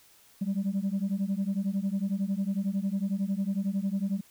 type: beating tone pair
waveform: sine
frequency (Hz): 190.7 / 201.7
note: G3 / G3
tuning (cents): -47 / +50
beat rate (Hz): 11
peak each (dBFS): -28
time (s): 0.41-4.21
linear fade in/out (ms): 10
effects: tanh soft clip ceiling -23 dBFS + white hiss -59 dBFS RMS until 4.3 s